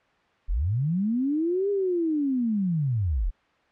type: linear two-way sweep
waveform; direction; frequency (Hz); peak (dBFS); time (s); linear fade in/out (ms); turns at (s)
sine; up then down; 31.89 to 409.2 to 31.89; -22; 0.48-3.31; 20; 1.7
effects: white hiss -62 dBFS RMS until 3.71 s + low-pass 2000 Hz 12 dB/octave